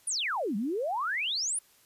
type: exponential two-way sweep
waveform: sine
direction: down then up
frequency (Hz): 10330 to 190 to 10330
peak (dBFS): -28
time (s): 0.07-1.59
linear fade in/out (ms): 5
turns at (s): 0.56
effects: white hiss -62 dBFS RMS until 1.85 s + resampled to 32000 Hz